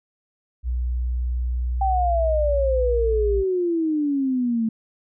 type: tone with pitch glide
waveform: sine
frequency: 61.2 to 58 Hz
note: B1 to A#1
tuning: -15 to -8 cents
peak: -21 dBFS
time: 0.63-3.44 s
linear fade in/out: 50 ms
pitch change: -93 cents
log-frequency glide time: 1.99-3.08 s
type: exponential sweep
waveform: sine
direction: down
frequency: 787 to 220 Hz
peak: -19 dBFS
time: 1.81-4.69 s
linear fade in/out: 5 ms
effects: none